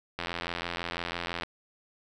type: click train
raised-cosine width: 0.3 ms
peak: -16 dBFS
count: 108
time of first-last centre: 0.19-1.434 s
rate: 86 Hz
effects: none